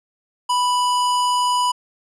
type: tone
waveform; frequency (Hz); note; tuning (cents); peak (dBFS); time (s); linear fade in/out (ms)
square; 987.8; B5; 0; -17; 0.49-1.72; 10
effects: resampled to 24000 Hz